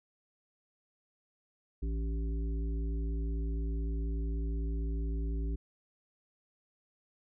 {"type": "harmonic tone with a mistuned harmonic", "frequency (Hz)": 55.6, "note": "A1", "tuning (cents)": 19, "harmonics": [1, 3, 5, 7], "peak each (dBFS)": [-31, -44, -44, -48], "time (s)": [1.82, 5.56], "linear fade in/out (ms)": 10, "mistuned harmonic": 5, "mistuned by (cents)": 30, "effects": []}